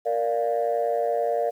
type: chord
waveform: sine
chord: Bb major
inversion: none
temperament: equal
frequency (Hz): 466.2 / 587.3 / 698.5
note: Bb4 / D5 / F5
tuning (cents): 0 / 0 / 0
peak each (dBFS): -25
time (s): 0.05-1.51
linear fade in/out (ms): 20
effects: tanh soft clip ceiling -15 dBFS + 9-bit